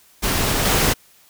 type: noise with level steps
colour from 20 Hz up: pink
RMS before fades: -20 / -17 dBFS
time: 0.22-0.94 s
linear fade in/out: 20 ms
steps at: 0.65 s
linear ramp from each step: 5 ms
effects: white hiss -53 dBFS RMS until 1.29 s